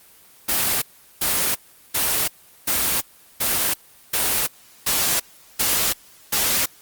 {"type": "noise bursts", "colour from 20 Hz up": "white", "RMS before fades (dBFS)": -20, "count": 9, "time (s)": [0.48, 6.66], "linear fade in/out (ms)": 10, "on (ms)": 340, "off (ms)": 390, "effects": ["white hiss -50 dBFS RMS until 6.81 s", "Opus 24 kbps"]}